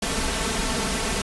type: noise with comb filter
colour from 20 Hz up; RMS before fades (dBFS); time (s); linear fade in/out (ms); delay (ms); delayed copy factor
pink; -25; 0.02-1.22; 5; 4.5; +0.7
effects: resampled to 24000 Hz